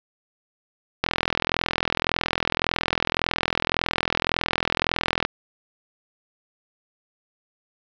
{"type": "click train", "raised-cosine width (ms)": 0.3, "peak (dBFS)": -4, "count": 177, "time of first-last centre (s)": [1.04, 5.251], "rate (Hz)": 41.8, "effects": ["resampled to 16000 Hz", "7-bit"]}